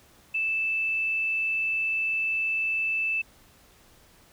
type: tone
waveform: sine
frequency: 2637 Hz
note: E7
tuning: in tune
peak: -24 dBFS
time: 0.34-3.22 s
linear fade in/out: 10 ms
effects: pink hiss -57 dBFS RMS until 4.32 s